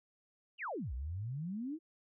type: exponential two-way sweep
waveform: sine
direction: down then up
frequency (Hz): 3089 to 58.27 to 336.4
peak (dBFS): -37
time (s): 0.58-1.79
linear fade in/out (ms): 50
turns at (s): 0.93
effects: none